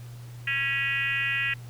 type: tone with frequency modulation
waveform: sine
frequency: 2217 Hz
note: C#7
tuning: in tune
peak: -24 dBFS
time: 0.47-1.54 s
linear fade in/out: 5 ms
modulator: 283 Hz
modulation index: 2.1
effects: added 120 Hz sine -39 dBFS peak until 1.69 s + pink hiss -53 dBFS RMS until 1.69 s